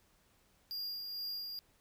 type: tone with tremolo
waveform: square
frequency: 4816 Hz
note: D8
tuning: 43 cents sharp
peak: -38 dBFS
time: 0.71-1.59 s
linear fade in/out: 0 ms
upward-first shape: sine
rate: 2.2 Hz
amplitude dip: 35%
effects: pink hiss -70 dBFS RMS until 1.8 s